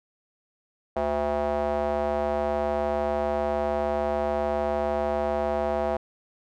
square tone with band-pass filter, 73.42 Hz, D2, in tune, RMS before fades -26 dBFS, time 0.96-5.97 s, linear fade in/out 5 ms, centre 670 Hz, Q 3, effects none

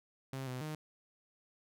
sawtooth tone with pitch steps, 133.5 / 127.2 / 154 Hz, C3 / C3 / D#3, +35 / -48 / -17 cents, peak -35 dBFS, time 0.33-0.75 s, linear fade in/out 2 ms, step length 140 ms, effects none

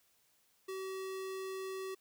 square tone, 381 Hz, G4, 49 cents flat, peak -40 dBFS, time 0.68-1.95 s, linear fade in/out 10 ms, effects white hiss -72 dBFS RMS until 2 s

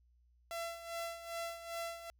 sawtooth tone with tremolo, 674 Hz, E5, 38 cents sharp, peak -34 dBFS, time 0.51-2.1 s, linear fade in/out 0 ms, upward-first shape sine, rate 2.5 Hz, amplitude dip 70%, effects added 60 Hz sine -66 dBFS peak until 2.19 s

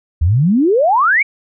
sine exponential sweep, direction up, 73.42 to 2325 Hz, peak -9 dBFS, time 0.21-1.23 s, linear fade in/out 10 ms, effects none

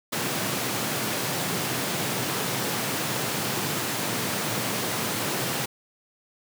pink high-pass noise, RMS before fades -28 dBFS, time 0.12-5.66 s, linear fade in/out 10 ms, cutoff 110 Hz, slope 48 dB/octave, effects none

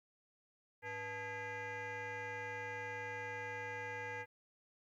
sine tone with frequency modulation, 1254 Hz, D#6, 13 cents sharp, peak -39 dBFS, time 0.82-4.26 s, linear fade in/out 50 ms, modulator 383 Hz, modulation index 2.6, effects tanh soft clip ceiling -39 dBFS + 13-bit

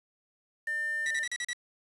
sine tone, 1800 Hz, A6, 39 cents sharp, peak -29 dBFS, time 0.67-1.24 s, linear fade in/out 5 ms
sawtooth tone bursts, 1941 Hz, B6, 31 cents flat, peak -28 dBFS, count 6, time 1.06-1.532 s, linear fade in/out 2 ms, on 47 ms, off 38 ms
effects resampled to 24000 Hz + 8-bit

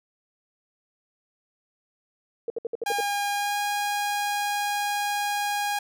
sine tone bursts, 463.9 Hz, A#4, 8 cents flat, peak -25 dBFS, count 7, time 2.48-3.005 s, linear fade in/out 2 ms, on 21 ms, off 63 ms
sawtooth tone with pitch glide, 812 to 819.5 Hz, G#5 to G#5, -39 to -23 cents, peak -21 dBFS, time 2.86-5.79 s, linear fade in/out 5 ms, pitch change +16 cents, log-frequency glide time 3.31-3.58 s
effects none

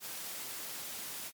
white high-pass noise, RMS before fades -42 dBFS, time 0-1.32 s, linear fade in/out 50 ms, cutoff 110 Hz, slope 12 dB/octave, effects MP3 96 kbps

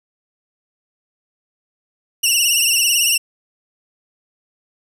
15% pulse tone with vibrato, 2800 Hz, F7, 4 cents sharp, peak -6 dBFS, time 2.23-3.18 s, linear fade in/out 10 ms, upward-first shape triangle, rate 18 Hz, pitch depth 98 cents each way, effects none

